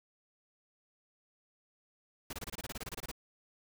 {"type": "noise bursts", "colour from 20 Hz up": "pink", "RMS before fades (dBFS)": -41, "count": 15, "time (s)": [2.3, 3.115], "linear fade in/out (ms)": 5, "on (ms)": 31, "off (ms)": 25, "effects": []}